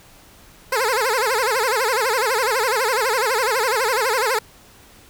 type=tone with vibrato; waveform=15% pulse; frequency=475.4 Hz; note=A#4; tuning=34 cents sharp; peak=-11 dBFS; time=0.72-4.39 s; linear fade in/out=5 ms; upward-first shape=sine; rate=12 Hz; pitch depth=210 cents each way; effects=pink hiss -48 dBFS RMS until 5.09 s